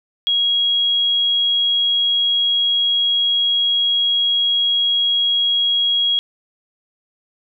sine tone, 3300 Hz, G#7, 12 cents flat, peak -14 dBFS, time 0.27-6.19 s, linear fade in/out 0 ms, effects none

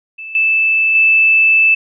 sine tone with level steps, 2633 Hz, E7, 3 cents flat, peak -26 / -10 / -7 dBFS, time 0.18-1.75 s, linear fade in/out 10 ms, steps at 0.35 / 0.95 s, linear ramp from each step 2 ms, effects none

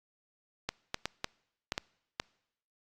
clicks, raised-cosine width 0.2 ms, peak -14 dBFS, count 7, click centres 0.69 / 0.944 / 1.056 / 1.244 / 1.721 / 1.779 / 2.199 s, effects noise-tail reverb RT60 0.8 s tail -25 dB re dry + Opus 48 kbps

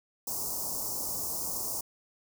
white band-stop noise, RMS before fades -34 dBFS, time 0.27-1.81 s, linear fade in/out 5 ms, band 1100 to 5100 Hz, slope 48 dB/octave, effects none

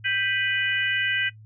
harmonic tone with a mistuned harmonic, 493.9 Hz, B4, in tune, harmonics 3 / 4 / 5 / 6, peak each -26 / -27 / -28 / -29 dBFS, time 0.04-1.3 s, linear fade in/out 20 ms, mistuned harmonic 3, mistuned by +98 cents, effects noise-tail reverb RT60 0.1 s tail -19 dB re dry + added 108 Hz sine -44 dBFS peak until 1.45 s

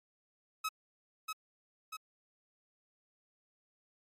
sawtooth tone with echo, 1281 Hz, E6, 50 cents flat, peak -29 dBFS, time 0.64-0.69 s, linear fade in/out 10 ms, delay 640 ms, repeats 2, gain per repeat -4 dB, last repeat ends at 1.97 s, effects MP3 64 kbps

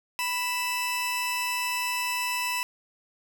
sawtooth tone pair together, 987.8 / 2637 Hz, B5 / E7, 0 / 0 cents, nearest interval octave + perfect fourth, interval 1700 cents, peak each -26 dBFS, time 0.19-2.63 s, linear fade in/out 0 ms, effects none

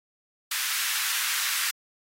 pink high-pass noise, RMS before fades -28 dBFS, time 0.51-1.71 s, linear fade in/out 5 ms, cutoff 1400 Hz, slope 24 dB/octave, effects AAC 48 kbps

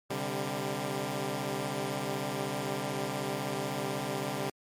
10% pulse chord, C suspended second, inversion none, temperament equal with one note detuned, 130.81 / 146.83 / 197.93 Hz, C3 / D3 / G3, 0 / 0 / +17 cents, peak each -28 dBFS, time 0.1-4.5 s, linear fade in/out 5 ms, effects MP3 64 kbps

